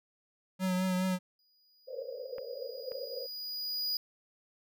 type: tone with vibrato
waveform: square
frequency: 185 Hz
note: F#3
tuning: in tune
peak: -29 dBFS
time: 0.59-1.19 s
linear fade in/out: 50 ms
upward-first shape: triangle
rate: 4.8 Hz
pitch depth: 33 cents each way
type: tone with exponential growth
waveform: square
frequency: 4912 Hz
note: D#8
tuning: 23 cents flat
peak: -30 dBFS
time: 1.39-3.97 s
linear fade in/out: 2 ms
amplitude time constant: 560 ms
type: band-pass noise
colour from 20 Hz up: white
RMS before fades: -41 dBFS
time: 1.87-3.27 s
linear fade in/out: 20 ms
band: 470 to 550 Hz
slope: 96 dB/octave
type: clicks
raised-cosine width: 0.5 ms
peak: -32 / -36 dBFS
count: 2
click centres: 2.383 / 2.919 s
effects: none